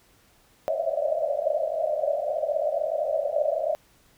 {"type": "band-pass noise", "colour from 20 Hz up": "pink", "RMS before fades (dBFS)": -26, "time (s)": [0.68, 3.75], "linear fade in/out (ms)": 0, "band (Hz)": [570, 660], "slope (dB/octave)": 96, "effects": ["pink hiss -60 dBFS RMS until 4.17 s"]}